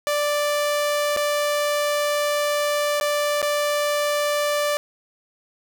sawtooth tone with dropouts, 587.3 Hz, D5, in tune, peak -16 dBFS, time 0.07-4.77 s, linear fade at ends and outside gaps 0 ms, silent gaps 1.164-1.171 / 3-3.011 / 3.417-3.427 s, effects none

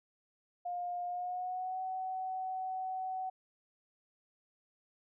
sine tone with pitch glide, 709 to 751.2 Hz, F5 to F#5, +26 to +26 cents, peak -35 dBFS, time 0.65-3.3 s, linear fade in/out 10 ms, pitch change +100 cents, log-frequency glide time 1.06-1.81 s, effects none

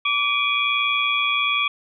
sine tone cluster, 1153 / 2331 / 2452 / 3348 Hz, D6 / D7 / D#7 / G#7, -32 / -14 / -26 / +13 cents, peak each -24 dBFS, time 0.05-1.68 s, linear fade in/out 5 ms, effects none

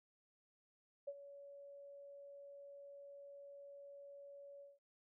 sine tone with ADSR envelope, 564 Hz, C#5, 30 cents sharp, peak -40 dBFS, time 1.07-4.79 s, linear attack 11 ms, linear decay 49 ms, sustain -13 dB, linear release 180 ms, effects none

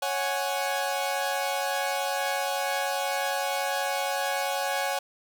sawtooth chord, C# suspended fourth, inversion none, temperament equal, 554.4 / 740 / 830.6 Hz, C#5 / F#5 / G#5, 0 / 0 / 0 cents, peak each -27 dBFS, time 0.02-4.99 s, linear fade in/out 5 ms, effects none

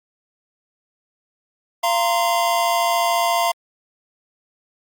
square chord, F suspended fourth, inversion none, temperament equal with one note detuned, 687.3 / 932.3 / 1046.5 Hz, F5 / Bb5 / C6, -28 / 0 / 0 cents, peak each -20 / -23 / -24 dBFS, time 1.83-3.52 s, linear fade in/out 10 ms, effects Opus 48 kbps

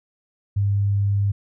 sine tone, 100.5 Hz, G2, 44 cents sharp, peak -17 dBFS, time 0.56-1.32 s, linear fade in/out 10 ms, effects none

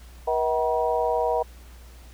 harmonic tone with a mistuned harmonic, 160 Hz, D#3, 49 cents sharp, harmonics 3 / 4 / 5 / 6, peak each -25 / -26 / -27 / -28 dBFS, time 0.27-1.43 s, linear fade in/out 10 ms, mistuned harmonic 5, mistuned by -91 cents, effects added 60 Hz sine -43 dBFS peak until 2.13 s + pink hiss -53 dBFS RMS until 2.13 s

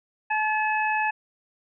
harmonic tone, 860 Hz, A5, 40 cents flat, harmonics 1 / 2 / 3, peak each -24 / -27 / -29 dBFS, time 0.3-1.11 s, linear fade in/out 10 ms, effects none

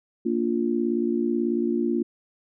sine chord, Bb major, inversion none, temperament just, 233.1 / 291.4 / 349.6 Hz, Bb3 / D4 / F4, 0 / -13 / +2 cents, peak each -25 / -28 / -25 dBFS, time 0.25-2.03 s, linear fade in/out 10 ms, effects none

